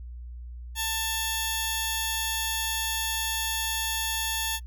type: tone pair together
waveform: 10% pulse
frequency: 890 / 3354 Hz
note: A5 / G#7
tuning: +20 / +16 cents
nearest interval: octave + major seventh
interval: 2296 cents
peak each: -22 dBFS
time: 0.75-4.6 s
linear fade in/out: 50 ms
effects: noise-tail reverb RT60 0.1 s tail -22 dB re dry + added 60 Hz sine -37 dBFS peak until 4.66 s